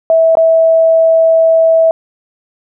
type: tone with dropouts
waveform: sine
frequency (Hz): 652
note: E5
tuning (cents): -19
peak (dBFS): -5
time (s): 0.1-1.91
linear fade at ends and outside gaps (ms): 1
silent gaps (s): 0.353-0.371
effects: none